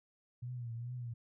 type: tone with vibrato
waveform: sine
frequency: 120 Hz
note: B2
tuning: 49 cents flat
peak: -39 dBFS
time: 0.42-1.14 s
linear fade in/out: 10 ms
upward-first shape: triangle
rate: 2.4 Hz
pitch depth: 87 cents each way
effects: none